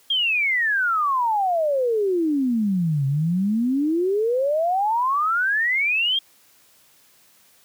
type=exponential two-way sweep; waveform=sine; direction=down then up; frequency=3271 to 133.6 to 3271 Hz; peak=-18 dBFS; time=0.1-6.19 s; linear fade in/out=5 ms; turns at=3.06 s; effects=white hiss -56 dBFS RMS until 7.64 s + high-pass 80 Hz 12 dB/octave